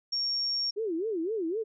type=tone; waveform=sine; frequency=5530 Hz; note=F8; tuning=18 cents flat; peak=-27 dBFS; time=0.12-0.71 s; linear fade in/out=10 ms
type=tone with vibrato; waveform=sine; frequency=381.8 Hz; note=G4; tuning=46 cents flat; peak=-28 dBFS; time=0.76-1.64 s; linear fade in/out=20 ms; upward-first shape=sine; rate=3.9 Hz; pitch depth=300 cents each way
effects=none